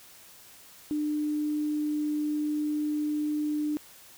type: tone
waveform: sine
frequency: 299.9 Hz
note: D4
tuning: 36 cents sharp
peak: -26 dBFS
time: 0.91-3.77 s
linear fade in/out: 0 ms
effects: white hiss -52 dBFS RMS until 4.17 s